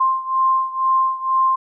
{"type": "beating tone pair", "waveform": "sine", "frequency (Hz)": [1051, 1053.1], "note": ["C6", "C6"], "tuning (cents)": [7, 11], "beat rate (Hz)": 2.1, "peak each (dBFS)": [-17, -20], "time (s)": [0, 1.56], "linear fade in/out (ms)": 10, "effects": []}